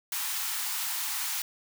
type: high-pass noise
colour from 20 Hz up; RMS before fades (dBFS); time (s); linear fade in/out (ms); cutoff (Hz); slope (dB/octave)
white; -32; 0.12-1.42; 2; 770; 96
effects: none